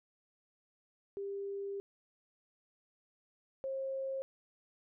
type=tone pair in turn; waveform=sine; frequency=397.7 / 535.9 Hz; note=G4 / C5; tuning=+25 / +41 cents; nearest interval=perfect fourth; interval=516 cents; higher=second; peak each=-37 / -35 dBFS; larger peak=second; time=1.17-1.8 / 3.64-4.22 s; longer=first; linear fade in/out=0 ms; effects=none